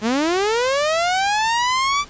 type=linear sweep; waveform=sawtooth; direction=up; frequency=203.5 to 1175 Hz; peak=-13 dBFS; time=0.01-2.05 s; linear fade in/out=50 ms; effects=pink hiss -43 dBFS RMS until 2.09 s + resampled to 16000 Hz